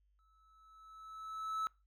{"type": "tone with exponential growth", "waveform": "triangle", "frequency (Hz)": 1304, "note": "E6", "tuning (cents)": -19, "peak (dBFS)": -31, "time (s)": [0.19, 1.67], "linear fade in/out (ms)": 0, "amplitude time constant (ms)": 320, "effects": ["noise-tail reverb RT60 0.3 s tail -24 dB re dry", "added 50 Hz sine -70 dBFS peak until 1.86 s"]}